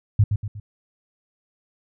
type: tone with echo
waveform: sine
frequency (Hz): 103.83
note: G#2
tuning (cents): 0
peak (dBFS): -11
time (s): 0.19-0.24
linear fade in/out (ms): 5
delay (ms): 120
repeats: 3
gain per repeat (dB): -7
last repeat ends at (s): 0.6
effects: none